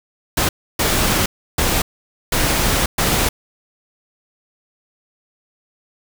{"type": "noise bursts at uneven times", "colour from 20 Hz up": "pink", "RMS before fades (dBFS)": -17, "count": 5, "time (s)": [[0.37, 0.49], [0.79, 1.26], [1.58, 1.82], [2.32, 2.86], [2.98, 3.29]], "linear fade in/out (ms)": 5, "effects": []}